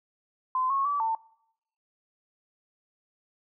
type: tone with pitch steps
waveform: sine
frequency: 1029 / 1095 / 1151 / 896 Hz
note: C6 / C#6 / D6 / A5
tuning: -29 / -22 / -35 / +31 cents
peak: -24 dBFS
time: 0.55-1.15 s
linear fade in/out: 2 ms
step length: 150 ms
effects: noise-tail reverb RT60 0.7 s tail -21 dB re dry